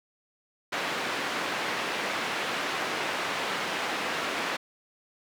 white band-pass noise, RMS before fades -31 dBFS, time 0.72-4.57 s, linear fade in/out 10 ms, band 230 to 2300 Hz, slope 12 dB/octave, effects none

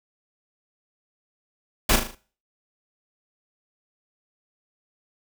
pink noise with echo, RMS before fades -18 dBFS, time 1.89-1.96 s, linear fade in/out 5 ms, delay 38 ms, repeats 5, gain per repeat -6 dB, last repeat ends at 2.15 s, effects noise-tail reverb RT60 0.4 s tail -18 dB re dry

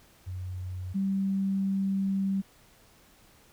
sine tone pair in turn, 91.7 / 194.31 Hz, F#2 / G3, -15 / -15 cents, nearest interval octave + minor second, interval 1300 cents, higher second, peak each -33 / -25 dBFS, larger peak second, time 0.26-0.94 / 0.94-2.42 s, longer second, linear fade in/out 20 ms, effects pink hiss -59 dBFS RMS until 3.52 s

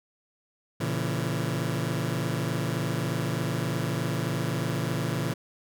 sawtooth chord, A# diminished, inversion none, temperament just, 116.54 / 139.85 / 167.82 Hz, A#2 / C#3 / E3, 0 / +16 / +31 cents, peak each -27 dBFS, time 0.8-5.34 s, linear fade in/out 10 ms, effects none

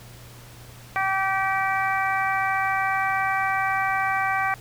harmonic tone, 386.1 Hz, G4, 26 cents flat, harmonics 2 / 3 / 4 / 5 / 6, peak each -25 / -27 / -28 / -29 / -30 dBFS, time 0.96-4.54 s, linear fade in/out 0 ms, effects added 120 Hz sine -45 dBFS peak until 4.6 s + pink hiss -47 dBFS RMS until 4.6 s

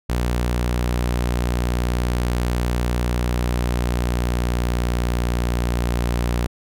sawtooth tone with pitch glide, 60.4 to 59.57 Hz, B1 to A#1, -38 to +38 cents, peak -15 dBFS, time 0.09-6.47 s, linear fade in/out 10 ms, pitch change -24 cents, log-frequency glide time 3.83-6.06 s, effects none

